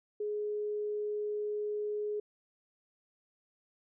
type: tone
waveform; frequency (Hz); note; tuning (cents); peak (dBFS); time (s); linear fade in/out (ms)
sine; 418.9; G#4; +15; -32; 0.2-2.2; 5
effects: none